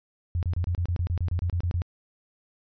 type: tone bursts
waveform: sine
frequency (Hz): 87.31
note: F2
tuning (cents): 0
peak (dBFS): -23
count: 14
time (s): 0.35-1.819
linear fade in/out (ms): 0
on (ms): 78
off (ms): 29
effects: resampled to 11025 Hz